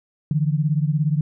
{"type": "beating tone pair", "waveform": "sine", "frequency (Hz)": [146.83, 163.83], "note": ["D3", "E3"], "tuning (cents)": [0, -10], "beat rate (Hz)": 17, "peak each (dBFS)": [-19, -22], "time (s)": [0.31, 1.21], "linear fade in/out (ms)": 2, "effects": []}